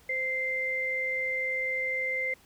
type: tone pair together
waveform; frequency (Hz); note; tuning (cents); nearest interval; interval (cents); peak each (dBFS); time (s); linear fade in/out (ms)
sine; 518 / 2086; C5 / C7; -17 / -6; 2 octaves; 2411; -36 / -28; 0.09-2.34; 5
effects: pink hiss -59 dBFS RMS until 2.45 s